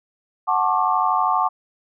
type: chord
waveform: sine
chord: D major seventh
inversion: first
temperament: equal with one note detuned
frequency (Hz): 740 / 880 / 1082.2 / 1174.7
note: F#5 / A5 / C#6 / D6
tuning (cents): 0 / 0 / -42 / 0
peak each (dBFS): -22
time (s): 0.47-1.49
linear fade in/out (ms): 20
effects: none